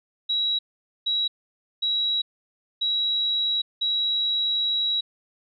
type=tone bursts at uneven times; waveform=sine; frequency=3877 Hz; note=B7; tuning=33 cents flat; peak=-21 dBFS; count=5; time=0.29-0.59 / 1.06-1.28 / 1.82-2.22 / 2.81-3.62 / 3.81-5.01 s; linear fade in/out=10 ms; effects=none